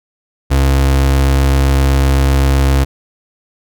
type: tone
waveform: 35% pulse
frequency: 67.8 Hz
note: C#2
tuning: 38 cents flat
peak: -7 dBFS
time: 0.5-2.85 s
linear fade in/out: 20 ms
effects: none